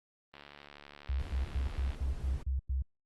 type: click train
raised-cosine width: 0.3 ms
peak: -33 dBFS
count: 117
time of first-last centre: 0.34-1.947 s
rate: 72.2 Hz
type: tone bursts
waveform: sine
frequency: 66 Hz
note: C2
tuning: 16 cents sharp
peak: -29 dBFS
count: 8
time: 1.09-2.823 s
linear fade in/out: 5 ms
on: 130 ms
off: 99 ms
type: noise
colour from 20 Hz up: brown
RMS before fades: -43 dBFS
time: 1.19-2.43 s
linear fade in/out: 5 ms
effects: Opus 32 kbps